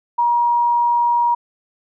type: tone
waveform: sine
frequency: 952 Hz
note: A#5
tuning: 36 cents sharp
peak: -13 dBFS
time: 0.18-1.35 s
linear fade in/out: 10 ms
effects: none